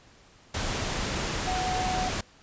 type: tone in noise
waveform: sine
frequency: 740 Hz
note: F#5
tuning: in tune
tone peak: -28 dBFS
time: 1.47-2.09 s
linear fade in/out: 5 ms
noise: pink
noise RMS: -30 dBFS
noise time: 0.54-2.21 s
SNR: -1 dB
effects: pink hiss -56 dBFS RMS until 2.42 s + resampled to 16000 Hz